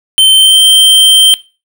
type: tone with pitch glide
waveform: square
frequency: 3100 to 3132 Hz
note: G7 to G7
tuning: -20 to -2 cents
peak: -3 dBFS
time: 0.18-1.34 s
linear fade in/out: 0 ms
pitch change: +18 cents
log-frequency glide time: 0.33-0.63 s
effects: noise-tail reverb RT60 0.3 s tail -19 dB re dry

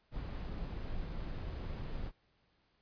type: noise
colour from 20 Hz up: brown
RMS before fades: -40 dBFS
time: 0.11-2.12 s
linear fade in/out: 50 ms
effects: pink hiss -74 dBFS RMS until 2.81 s + resampled to 11025 Hz

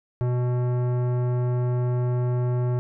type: tone with tanh clipping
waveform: sine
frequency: 123.47 Hz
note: B2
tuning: in tune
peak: -23 dBFS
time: 0.21-2.79 s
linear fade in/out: 0 ms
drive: 16 dB
effects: none

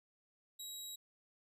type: tone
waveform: 20% pulse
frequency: 3851 Hz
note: B7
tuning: 44 cents flat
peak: -39 dBFS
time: 0.59-0.96 s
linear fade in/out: 10 ms
effects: none

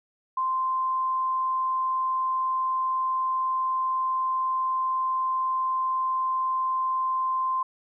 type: tone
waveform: sine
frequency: 1042 Hz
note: C6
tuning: 7 cents flat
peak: -23 dBFS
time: 0.37-7.63 s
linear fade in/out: 5 ms
effects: none

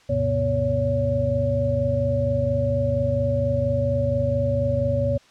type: tone cluster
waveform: sine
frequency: 76.1 / 102.1 / 126.4 / 244.4 / 564 Hz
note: D#2 / G#2 / B2 / B3 / C#5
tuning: -38 / -29 / +41 / -18 / +30 cents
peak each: -30 / -26 / -26 / -30 / -22 dBFS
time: 0.09-5.18 s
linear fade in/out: 10 ms
effects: white hiss -54 dBFS RMS until 5.3 s + low-pass 5000 Hz 12 dB/octave

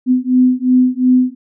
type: beating tone pair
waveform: sine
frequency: 251.9 / 254.7 Hz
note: B3 / C4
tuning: +34 / -46 cents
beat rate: 2.8 Hz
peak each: -12 dBFS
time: 0.06-1.35 s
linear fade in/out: 50 ms
effects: none

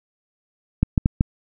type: clicks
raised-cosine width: 5 ms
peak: -3 dBFS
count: 4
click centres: 0.83 / 0.978 / 1.059 / 1.209 s
effects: none

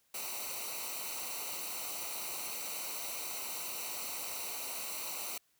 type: noise with comb filter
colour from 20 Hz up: white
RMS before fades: -40 dBFS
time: 0.14-5.38 s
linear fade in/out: 5 ms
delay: 0.59 ms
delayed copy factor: -0.8
effects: white hiss -73 dBFS RMS until 5.59 s

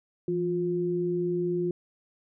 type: tone pair together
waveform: sine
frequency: 169.74 / 354.1 Hz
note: F3 / F4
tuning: -49 / +24 cents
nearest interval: octave + minor second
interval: 1273 cents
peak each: -31 / -26 dBFS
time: 0.28-1.71 s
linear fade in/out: 2 ms
effects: none

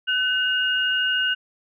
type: tone pair together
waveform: sine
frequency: 1509 / 2849 Hz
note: F#6 / F7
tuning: +34 / +34 cents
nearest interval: major seventh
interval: 1100 cents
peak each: -22 dBFS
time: 0.07-1.35 s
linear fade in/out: 20 ms
effects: none

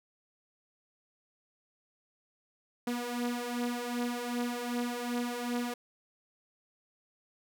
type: beating tone pair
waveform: sawtooth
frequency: 240.2 / 242.8 Hz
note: B3 / B3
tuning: -48 / -29 cents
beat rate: 2.6 Hz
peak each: -33 / -30 dBFS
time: 2.87-5.74 s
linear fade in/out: 5 ms
effects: none

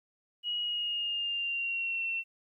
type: tone with pitch glide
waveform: sine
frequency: 2900 to 2706 Hz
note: F#7 to E7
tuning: -35 to +45 cents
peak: -30 dBFS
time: 0.43-2.24 s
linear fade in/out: 50 ms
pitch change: -120 cents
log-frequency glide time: 0.61-2.05 s
effects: 12-bit

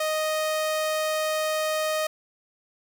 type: tone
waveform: sawtooth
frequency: 622.3 Hz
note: D#5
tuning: in tune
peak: -20 dBFS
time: 0-2.07 s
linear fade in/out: 5 ms
effects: none

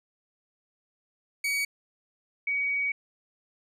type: tone pair in turn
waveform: 40% pulse / sine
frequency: 2258 / 2258 Hz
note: C#7 / C#7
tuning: +31 / +31 cents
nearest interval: unison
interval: 0 cents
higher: neither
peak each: -25 dBFS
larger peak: neither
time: 1.44-1.65 / 2.47-2.92 s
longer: second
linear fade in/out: 5 ms
effects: resampled to 32000 Hz

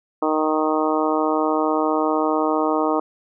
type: harmonic tone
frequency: 155.4 Hz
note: D#3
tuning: 2 cents flat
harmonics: 2 / 3 / 4 / 5 / 6 / 7 / 8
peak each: -22 / -24 / -25 / -26 / -27 / -27 / -28 dBFS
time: 0.22-3 s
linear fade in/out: 5 ms
effects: none

